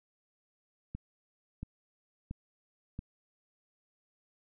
click train, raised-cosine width 5 ms, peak -26 dBFS, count 4, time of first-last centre 0.95-2.991 s, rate 1.47 Hz, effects none

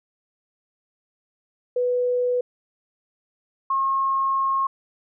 sine tone pair in turn, 493.9 / 1080.3 Hz, B4 / C#6, 0 / -45 cents, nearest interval octave + major second, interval 1355 cents, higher second, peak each -19 dBFS, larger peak neither, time 1.76-2.41 / 3.7-4.67 s, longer second, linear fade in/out 5 ms, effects none

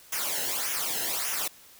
white noise with flanger, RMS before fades -30 dBFS, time 0.12-1.48 s, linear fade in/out 5 ms, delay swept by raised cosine 0.23 to 0.87 ms, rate 1.7 Hz, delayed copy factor -0.75, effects white hiss -53 dBFS RMS until 1.79 s

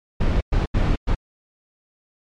brown noise bursts at uneven times, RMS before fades -18 dBFS, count 4, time 0.2-0.41 / 0.52-0.66 / 0.74-0.96 / 1.07-1.15 s, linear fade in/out 10 ms, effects low-pass 4000 Hz 12 dB/octave + MP3 64 kbps

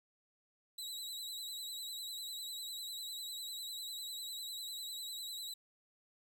sawtooth tone with vibrato, 3926 Hz, B7, 11 cents flat, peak -39 dBFS, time 0.78-5.54 s, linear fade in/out 5 ms, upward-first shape triangle, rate 10 Hz, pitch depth 74 cents each way, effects none

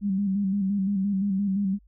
sine tone with vibrato, 197 Hz, G3, 9 cents sharp, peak -22 dBFS, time 0.01-1.79 s, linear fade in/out 50 ms, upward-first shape square, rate 5.8 Hz, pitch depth 51 cents each way, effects added 50 Hz sine -54 dBFS peak until 1.87 s

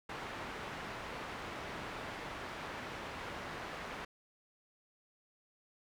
white low-pass noise, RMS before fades -44 dBFS, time 0.09-4.05 s, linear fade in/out 5 ms, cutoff 1700 Hz, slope 12 dB/octave, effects none

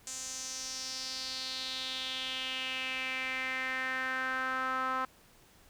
sawtooth tone with band-pass filter sweep, 260 Hz, C4, 11 cents flat, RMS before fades -36 dBFS, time 0.07-5.05 s, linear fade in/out 2 ms, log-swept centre 7100 to 1200 Hz, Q 4.1, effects pink hiss -61 dBFS RMS until 5.69 s

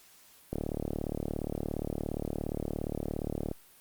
click train, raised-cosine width 2 ms, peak -19 dBFS, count 112, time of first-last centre 0.53-3.514 s, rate 37.2 Hz, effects white hiss -58 dBFS RMS until 3.8 s + Opus 48 kbps

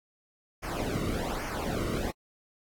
brown noise with flanger, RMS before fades -32 dBFS, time 0.62-2.12 s, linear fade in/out 20 ms, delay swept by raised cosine 0.25 to 1.22 ms, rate 1.2 Hz, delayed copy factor -0.8, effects AAC 64 kbps

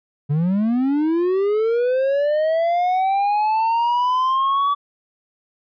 triangle linear sweep, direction up, 139.3 to 1149 Hz, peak -14 dBFS, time 0.29-4.75 s, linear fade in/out 20 ms, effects resampled to 11025 Hz

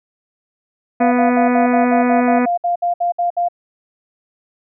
harmonic tone, 246.9 Hz, B3, in tune, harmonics 1 / 2 / 3 / 4 / 5 / 6 / 7 / 8 / 9 / 10, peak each -14 / -20 / -24 / -26 / -28 / -30 / -31 / -32 / -33 / -34 dBFS, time 1-2.46 s, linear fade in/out 10 ms
sine tone bursts, 698.5 Hz, F5, in tune, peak -14 dBFS, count 14, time 1-3.486 s, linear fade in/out 10 ms, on 120 ms, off 62 ms
effects none

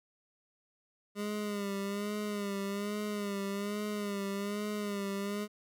25% pulse tone with vibrato, 203.7 Hz, G#3, 33 cents flat, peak -30 dBFS, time 1.15-5.48 s, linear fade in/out 50 ms, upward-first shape sine, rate 1.2 Hz, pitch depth 53 cents each way, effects none

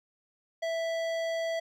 triangle tone with hard clipping, 659.3 Hz, E5, in tune, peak -31 dBFS, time 0.62-1.6 s, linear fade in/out 10 ms, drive 18 dB, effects none

